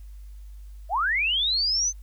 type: linear sweep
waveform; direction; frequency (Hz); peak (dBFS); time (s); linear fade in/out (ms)
sine; up; 598 to 6272; -21; 0.89-1.93; 50
effects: added 50 Hz sine -39 dBFS peak until 2.02 s + white hiss -64 dBFS RMS until 2.02 s